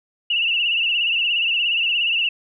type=tone with vibrato; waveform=sine; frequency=2781 Hz; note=F7; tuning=8 cents flat; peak=-17 dBFS; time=0.3-2.29 s; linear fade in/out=5 ms; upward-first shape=sine; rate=17 Hz; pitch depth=85 cents each way; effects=none